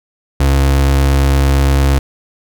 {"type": "tone", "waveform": "35% pulse", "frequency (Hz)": 68.6, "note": "C#2", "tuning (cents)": -17, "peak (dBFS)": -7, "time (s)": [0.4, 1.99], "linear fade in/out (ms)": 5, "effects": []}